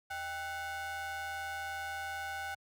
square ring-modulated tone, 352.9 Hz, F4, 18 cents sharp, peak -35 dBFS, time 0.1-2.55 s, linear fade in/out 10 ms, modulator 1140 Hz, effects high-pass 100 Hz 12 dB/octave

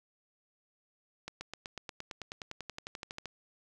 accelerating click train, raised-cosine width 0.2 ms, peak -23 dBFS, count 21, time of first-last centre 1.28-3.257 s, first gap 130 ms, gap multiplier 0.97, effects none

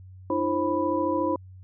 sine tone cluster, 304.7 / 338.5 / 531 / 989 Hz, D#4 / E4 / C5 / B5, -36 / +46 / +25 / +2 cents, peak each -28 dBFS, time 0.3-1.36 s, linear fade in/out 2 ms, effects added 93 Hz sine -43 dBFS peak until 1.63 s

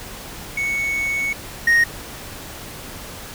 triangle tone pair in turn, 2217 / 1864.3 Hz, C#7 / A#6, 0 / 0 cents, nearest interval minor third, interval 300 cents, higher first, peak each -18 / -10 dBFS, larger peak second, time 0.57-1.33 / 1.67-1.84 s, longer first, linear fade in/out 5 ms, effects pink hiss -35 dBFS RMS until 3.34 s

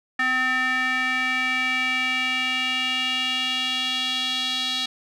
square tone with band-pass filter sweep, 256.8 Hz, C4, 32 cents flat, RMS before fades -24 dBFS, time 0.19-4.86 s, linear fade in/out 5 ms, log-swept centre 1800 to 3700 Hz, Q 4, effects none

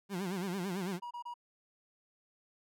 30% pulse tone with vibrato, 186.6 Hz, F#3, 15 cents sharp, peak -32 dBFS, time 0.09-1 s, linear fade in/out 50 ms, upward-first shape sine, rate 9 Hz, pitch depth 140 cents each way
triangle tone bursts, 960 Hz, B5, 49 cents flat, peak -38 dBFS, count 3, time 1.02-1.341 s, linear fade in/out 10 ms, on 89 ms, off 27 ms
effects none

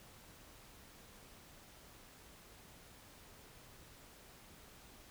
silence, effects pink hiss -59 dBFS RMS until 5.1 s

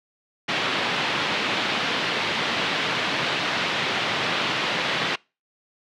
white band-pass noise, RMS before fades -25 dBFS, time 0.48-5.16 s, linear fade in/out 10 ms, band 120 to 3600 Hz, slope 24 dB/octave, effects noise-tail reverb RT60 0.3 s tail -26 dB re dry

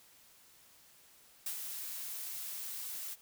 blue noise with ADSR envelope, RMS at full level -37 dBFS, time 1.46-3.16 s, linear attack 4 ms, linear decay 90 ms, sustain -5 dB, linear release 35 ms, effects white hiss -62 dBFS RMS until 3.21 s

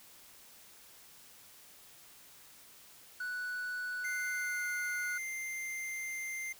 triangle tone with pitch glide, 1480 to 1457.1 Hz, F#6 to F#6, 0 to -27 cents, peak -34 dBFS, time 3.2-5.18 s, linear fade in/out 5 ms, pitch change -27 cents, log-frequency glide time 4.34-4.66 s
square tone, 2093 Hz, C7, in tune, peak -38 dBFS, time 4.04-6.53 s, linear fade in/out 10 ms
effects white hiss -57 dBFS RMS until 6.59 s

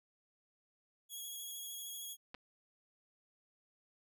5% pulse tone with vibrato, 3322 Hz, G#7, in tune, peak -36 dBFS, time 1.09-2.17 s, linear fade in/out 50 ms, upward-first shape square, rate 13 Hz, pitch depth 16 cents each way
clicks, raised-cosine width 0.3 ms, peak -32 dBFS, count 2, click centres 2.344 / 2.348 s
effects none

